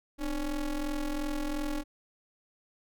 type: ring-modulated tone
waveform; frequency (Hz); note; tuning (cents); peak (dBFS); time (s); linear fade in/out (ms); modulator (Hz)
square; 138.59; C#3; 0; -28; 0.18-1.84; 50; 160
effects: none